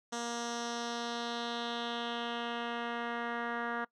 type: tone with low-pass filter sweep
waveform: 10% pulse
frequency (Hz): 235.9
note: A#3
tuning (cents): +21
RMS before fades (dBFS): -37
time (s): 0.12-3.85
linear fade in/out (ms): 10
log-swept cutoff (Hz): 6800 to 1700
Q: 2.7
effects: noise-tail reverb RT60 0.1 s tail -22 dB re dry